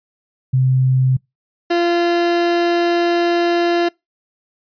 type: tone pair in turn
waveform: sine / 30% pulse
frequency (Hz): 130 / 344.6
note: C3 / F4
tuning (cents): -11 / -23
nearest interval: octave + perfect fourth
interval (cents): 1688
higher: second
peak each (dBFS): -11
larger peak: neither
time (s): 0.53-1.17 / 1.7-3.89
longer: second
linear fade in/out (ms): 10
effects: noise-tail reverb RT60 0.2 s tail -26 dB re dry + resampled to 11025 Hz